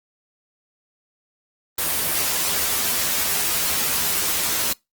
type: noise with comb filter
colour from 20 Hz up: white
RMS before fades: -22 dBFS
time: 1.78-4.73 s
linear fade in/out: 5 ms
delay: 12 ms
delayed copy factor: +0.75
effects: noise-tail reverb RT60 0.2 s tail -24 dB re dry + Opus 24 kbps